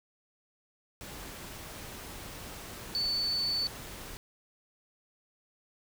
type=tone in noise; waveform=sine; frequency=4487 Hz; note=C#8; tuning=20 cents sharp; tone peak=-28 dBFS; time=2.95-3.67 s; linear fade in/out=0 ms; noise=pink; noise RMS=-44 dBFS; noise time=1.01-4.17 s; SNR=+13 dB; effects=none